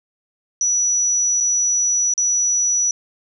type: tone with dropouts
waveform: sine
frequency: 5890 Hz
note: F#8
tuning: 9 cents flat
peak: -15 dBFS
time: 0.61-2.91 s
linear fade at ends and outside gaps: 1 ms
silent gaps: 1.403-1.407 / 2.138-2.178 s
effects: none